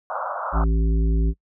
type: band-pass noise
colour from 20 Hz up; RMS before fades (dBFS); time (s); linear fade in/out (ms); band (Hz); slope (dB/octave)
white; -28; 0.1-0.64; 0; 540 to 1400; 96
type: harmonic tone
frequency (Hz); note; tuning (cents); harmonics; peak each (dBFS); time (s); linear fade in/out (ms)
55.1; A1; +3; 1 / 3 / 5 / 7; -17 / -27 / -31 / -34; 0.52-1.34; 50
effects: noise-tail reverb RT60 0.1 s tail -23 dB re dry